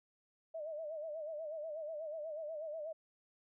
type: tone with vibrato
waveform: sine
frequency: 622.3 Hz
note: D#5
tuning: in tune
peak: -40 dBFS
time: 0.54-2.93 s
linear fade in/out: 10 ms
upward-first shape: sine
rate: 8.2 Hz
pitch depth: 96 cents each way
effects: none